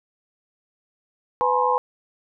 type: tone cluster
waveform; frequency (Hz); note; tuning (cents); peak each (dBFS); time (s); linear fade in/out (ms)
sine; 500 / 845 / 969 / 1058; B4 / G#5 / B5 / C6; +21 / +30 / -33 / +19; -23; 1.41-1.78; 0
effects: none